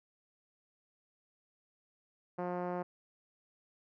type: tone with low-pass filter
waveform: 5% pulse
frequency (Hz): 178.2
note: F3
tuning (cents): +35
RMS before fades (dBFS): -37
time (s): 2.38-2.83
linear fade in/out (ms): 10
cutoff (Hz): 700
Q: 0.97
effects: none